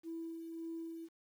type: tone with tremolo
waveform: sine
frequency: 329.6 Hz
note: E4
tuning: in tune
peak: -39 dBFS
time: 0.03-1.09 s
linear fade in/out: 50 ms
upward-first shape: sine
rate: 1.8 Hz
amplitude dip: 40%
effects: tanh soft clip ceiling -35 dBFS + 11-bit